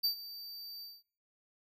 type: tone with ADSR envelope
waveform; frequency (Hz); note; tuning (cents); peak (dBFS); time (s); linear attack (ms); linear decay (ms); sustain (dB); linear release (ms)
square; 4639; D8; -22; -27; 0.03-1.03; 17; 100; -17; 210
effects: noise-tail reverb RT60 0.6 s tail -24 dB re dry